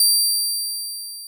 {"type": "tone with level ramp", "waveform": "20% pulse", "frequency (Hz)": 4699, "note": "D8", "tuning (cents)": 0, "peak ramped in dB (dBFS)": [-6, -28], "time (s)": [0, 1.27], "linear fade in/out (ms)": 2, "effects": []}